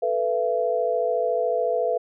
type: chord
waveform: sine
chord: A suspended second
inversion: none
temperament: equal with one note detuned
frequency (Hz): 440 / 493.9 / 674.3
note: A4 / B4 / E5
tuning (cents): 0 / 0 / +39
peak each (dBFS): -27 / -24 / -24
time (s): 0.02-1.98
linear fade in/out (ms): 10
effects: none